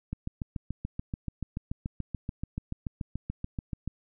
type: click train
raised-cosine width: 5 ms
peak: -20 dBFS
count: 27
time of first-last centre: 0.13-3.876 s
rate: 6.94 Hz
effects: none